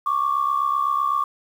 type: tone pair together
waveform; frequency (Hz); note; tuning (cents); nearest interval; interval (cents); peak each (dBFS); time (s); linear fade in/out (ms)
sine; 1104 / 1171.9; C#6 / D6; -7 / -4; minor second; 103; -21; 0.06-1.24; 5
effects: tanh soft clip ceiling -11 dBFS + 8-bit